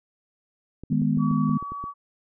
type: clicks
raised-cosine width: 3 ms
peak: -25 dBFS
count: 9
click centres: 0.836 / 0.927 / 1.019 / 1.173 / 1.313 / 1.495 / 1.626 / 1.72 / 1.84 s
type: chord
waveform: sine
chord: G# minor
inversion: second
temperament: equal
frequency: 155.56 / 207.7 / 246.9 Hz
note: D#3 / G#3 / B3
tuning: 0 / 0 / 0 cents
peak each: -24 dBFS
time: 0.9-1.58 s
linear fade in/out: 10 ms
type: tone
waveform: sine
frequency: 1137 Hz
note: C#6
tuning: 44 cents sharp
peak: -31 dBFS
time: 1.18-1.94 s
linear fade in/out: 50 ms
effects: none